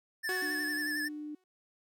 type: tone with vibrato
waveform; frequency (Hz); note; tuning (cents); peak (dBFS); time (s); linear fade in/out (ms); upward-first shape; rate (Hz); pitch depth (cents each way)
square; 1746; A6; -14; -33; 0.23-1.09; 20; sine; 11; 48
type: tone with exponential decay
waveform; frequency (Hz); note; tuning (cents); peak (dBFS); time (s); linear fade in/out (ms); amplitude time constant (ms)
sawtooth; 370; F#4; 0; -30; 0.29-1.44; 1; 250
type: tone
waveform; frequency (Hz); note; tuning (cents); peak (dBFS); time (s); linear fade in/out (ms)
sine; 300; D4; +37; -38; 0.42-1.35; 5
effects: none